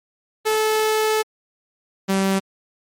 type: tone pair in turn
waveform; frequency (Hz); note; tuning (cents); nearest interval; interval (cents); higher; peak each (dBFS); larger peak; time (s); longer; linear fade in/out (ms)
sawtooth; 434 / 193.33; A4 / G3; -24 / -24; octave + major second; 1400; first; -13; neither; 0.45-1.23 / 2.08-2.4; first; 20
effects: MP3 64 kbps